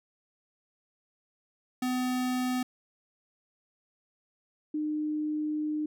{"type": "tone pair in turn", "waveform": ["square", "sine"], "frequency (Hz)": [252.4, 303.9], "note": ["B3", "D#4"], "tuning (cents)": [38, -41], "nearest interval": "minor third", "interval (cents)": 321, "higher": "second", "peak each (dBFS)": [-28, -28], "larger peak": "neither", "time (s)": [[1.82, 2.63], [4.74, 5.86]], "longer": "second", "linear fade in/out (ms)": 5, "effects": []}